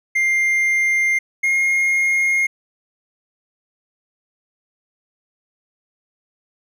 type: tone pair in turn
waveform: triangle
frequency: 2100 / 2139 Hz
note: C7 / C7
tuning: +6 / +38 cents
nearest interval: unison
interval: 32 cents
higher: second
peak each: -13 dBFS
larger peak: neither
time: 0.15-1.19 / 1.43-2.47 s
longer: neither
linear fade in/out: 10 ms
effects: none